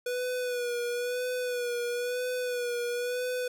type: tone with vibrato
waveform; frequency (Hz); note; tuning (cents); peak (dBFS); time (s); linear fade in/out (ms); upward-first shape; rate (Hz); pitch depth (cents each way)
square; 490.2; B4; -13; -30; 0.06-3.48; 5; sine; 1; 38
effects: none